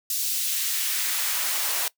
white noise with high-pass filter sweep, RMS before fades -26 dBFS, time 0.1-1.88 s, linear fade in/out 2 ms, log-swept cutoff 4900 to 510 Hz, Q 0.87, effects noise-tail reverb RT60 0.1 s tail -20 dB re dry

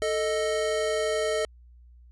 square tone pair together, 440 / 622.3 Hz, A4 / D#5, 0 / 0 cents, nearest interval tritone, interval 600 cents, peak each -28 dBFS, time 0.02-1.45 s, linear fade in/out 0 ms, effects added 60 Hz sine -49 dBFS peak until 2.11 s + resampled to 24000 Hz

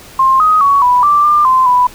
sine tone with pitch steps, 1059 / 1254 / 1120 / 987 / 1174 / 1195 / 1035 / 991 Hz, C6 / D#6 / C#6 / B5 / D6 / D6 / C6 / B5, +21 / +13 / +18 / -1 / -1 / +30 / -19 / +6 cents, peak -6 dBFS, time 0.19-1.87 s, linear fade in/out 5 ms, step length 210 ms, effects pink hiss -36 dBFS RMS until 1.94 s

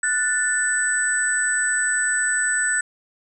sine tone cluster, 1468 / 1762 / 7970 Hz, F#6 / A6 / B8, -14 / +2 / +15 cents, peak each -23 dBFS, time 0.03-2.81 s, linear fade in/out 5 ms, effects none

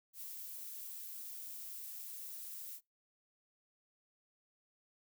violet noise with ADSR envelope, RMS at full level -45 dBFS, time 0.13-2.81 s, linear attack 91 ms, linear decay 8 ms, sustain -2 dB, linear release 67 ms, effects noise-tail reverb RT60 0.2 s tail -24 dB re dry

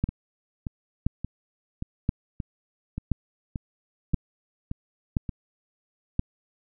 two click trains, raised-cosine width 5 ms, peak -18 / -10 dBFS, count 10 / 7, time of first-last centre 0.09-5.292 / 0.04-6.194 s, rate 1.73 / 0.975 Hz, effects none

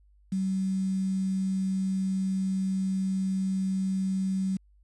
sine tone with quantisation, 190.5 Hz, G3, 49 cents flat, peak -25 dBFS, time 0.32-4.57 s, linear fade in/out 5 ms, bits 8, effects added 50 Hz sine -57 dBFS peak until 4.83 s + resampled to 24000 Hz

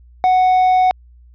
triangle tone, 740 Hz, F#5, in tune, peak -8 dBFS, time 0.24-0.91 s, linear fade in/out 0 ms, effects added 60 Hz sine -42 dBFS peak until 1.34 s + resampled to 11025 Hz

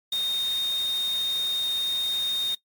sine tone in noise, 3690 Hz, A#7, 18 cents flat, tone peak -23 dBFS, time 0.12-2.55 s, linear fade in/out 5 ms, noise white, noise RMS -39 dBFS, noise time 0.12-2.55 s, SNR +13 dB, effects noise-tail reverb RT60 0.1 s tail -19 dB re dry + MP3 96 kbps

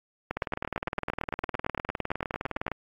two click trains, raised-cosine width 0.5 ms, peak -14 / -15 dBFS, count 22 / 47, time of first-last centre 0.31-2.68 / 0.37-2.717 s, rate 8.86 / 19.6 Hz, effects AAC 48 kbps

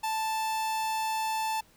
45% pulse tone, 880 Hz, A5, in tune, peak -28 dBFS, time 0.03-1.61 s, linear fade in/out 10 ms, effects pink hiss -61 dBFS RMS until 1.76 s

